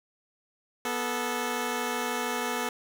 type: tone pair together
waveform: 10% pulse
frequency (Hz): 244.6 / 436.3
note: B3 / A4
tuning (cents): -16 / -15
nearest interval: minor seventh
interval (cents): 1001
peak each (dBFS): -23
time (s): 0.85-2.69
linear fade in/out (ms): 2
effects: none